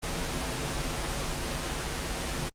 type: noise with comb filter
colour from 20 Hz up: pink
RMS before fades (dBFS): -31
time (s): 0.02-2.5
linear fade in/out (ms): 20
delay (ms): 10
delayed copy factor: -0.75
effects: low-pass 9000 Hz 12 dB/octave + Opus 24 kbps